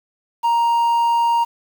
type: tone with quantisation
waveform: triangle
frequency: 935 Hz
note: A#5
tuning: 5 cents sharp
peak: -12 dBFS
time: 0.43-1.45 s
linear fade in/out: 20 ms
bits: 7
effects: none